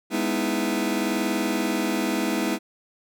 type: chord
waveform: sawtooth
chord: E major seventh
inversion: first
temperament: just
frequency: 206 / 247.2 / 309 / 329.6 Hz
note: G#3 / B3 / D#4 / E4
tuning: -14 / +2 / -12 / 0 cents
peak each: -24 dBFS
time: 0.1-2.59 s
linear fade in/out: 50 ms
effects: none